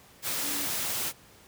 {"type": "tone in noise", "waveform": "sine", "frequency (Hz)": 287.5, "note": "D4", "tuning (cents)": -37, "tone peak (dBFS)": -40, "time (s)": [0.4, 0.69], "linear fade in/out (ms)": 50, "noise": "white", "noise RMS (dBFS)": -31, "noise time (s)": [0.22, 1.13], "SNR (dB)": -12, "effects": ["pink hiss -55 dBFS RMS until 1.47 s", "high-pass 60 Hz 12 dB/octave"]}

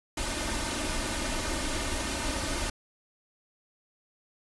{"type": "noise with comb filter", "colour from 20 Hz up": "pink", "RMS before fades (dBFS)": -31, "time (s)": [0.17, 2.7], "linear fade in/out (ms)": 5, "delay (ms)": 3.3, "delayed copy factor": 0.7, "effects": ["resampled to 24000 Hz"]}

